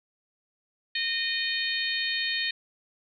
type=harmonic tone; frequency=615 Hz; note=D#5; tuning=20 cents flat; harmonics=3 / 4 / 5 / 6 / 7; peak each=-31 / -33 / -34 / -33 / -33 dBFS; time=0.95-2.51 s; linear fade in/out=5 ms; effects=none